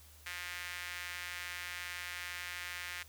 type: tone with high-pass filter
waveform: sawtooth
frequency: 177.6 Hz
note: F3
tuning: 29 cents sharp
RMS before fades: -43 dBFS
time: 0.26-3.03 s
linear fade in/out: 5 ms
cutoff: 1900 Hz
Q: 2.2
effects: added 76 Hz sine -58 dBFS peak until 3.08 s + white hiss -60 dBFS RMS until 3.08 s